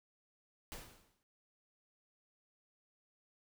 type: noise with exponential decay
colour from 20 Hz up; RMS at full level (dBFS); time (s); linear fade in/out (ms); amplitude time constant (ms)
pink; -45; 0.72-1.23; 0; 110
effects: none